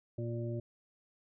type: harmonic tone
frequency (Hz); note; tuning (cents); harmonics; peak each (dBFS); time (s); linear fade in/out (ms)
117.4; A#2; +13; 1 / 2 / 3 / 5; -36 / -44 / -41 / -45; 0.18-0.6; 5
effects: none